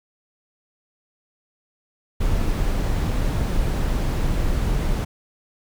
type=noise; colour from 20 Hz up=brown; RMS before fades=-21 dBFS; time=2.2-5.05 s; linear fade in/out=10 ms; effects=none